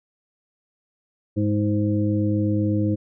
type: harmonic tone with a mistuned harmonic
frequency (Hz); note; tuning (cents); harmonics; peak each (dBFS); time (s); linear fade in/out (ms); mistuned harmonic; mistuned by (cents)
103.83; G#2; 0; 1 / 2 / 3 / 5; -22 / -25 / -23 / -31; 1.36-2.96; 20; 3; +23
effects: none